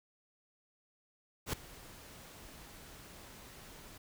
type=noise with ADSR envelope; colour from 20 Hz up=pink; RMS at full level=-34 dBFS; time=1.46-3.98 s; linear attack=72 ms; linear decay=3 ms; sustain=-19 dB; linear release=6 ms; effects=none